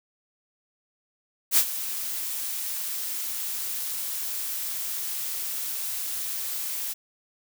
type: noise with ADSR envelope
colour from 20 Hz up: blue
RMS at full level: -17 dBFS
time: 1.51-6.94 s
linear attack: 64 ms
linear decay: 67 ms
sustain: -14 dB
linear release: 19 ms
effects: none